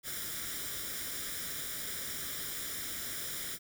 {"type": "noise with comb filter", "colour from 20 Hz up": "white", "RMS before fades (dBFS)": -39, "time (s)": [0.03, 3.59], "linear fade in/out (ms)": 50, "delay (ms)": 0.56, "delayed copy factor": 0.7, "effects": []}